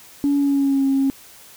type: tone with pitch glide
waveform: sine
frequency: 283.9 to 271.5 Hz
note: C#4 to C#4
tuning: +41 to -36 cents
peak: -14 dBFS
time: 0.24-1.1 s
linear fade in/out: 0 ms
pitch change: -77 cents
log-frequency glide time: 0.36-0.84 s
effects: tanh soft clip ceiling -11 dBFS + white hiss -45 dBFS RMS until 1.56 s